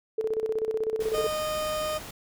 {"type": "tone with tremolo", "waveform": "sine", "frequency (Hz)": 440, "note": "A4", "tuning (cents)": 0, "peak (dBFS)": -23, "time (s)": [0.18, 1.27], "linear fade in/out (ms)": 5, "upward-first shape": "square", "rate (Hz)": 16, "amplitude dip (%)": 65}
{"type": "noise", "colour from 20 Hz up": "pink", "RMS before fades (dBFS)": -41, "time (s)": [1, 2.11], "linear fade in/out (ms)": 5}
{"type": "tone", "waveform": "30% pulse", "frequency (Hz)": 616, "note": "D#5", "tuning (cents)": -17, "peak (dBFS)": -25, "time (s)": [1.13, 1.99], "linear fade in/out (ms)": 20}
{"effects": []}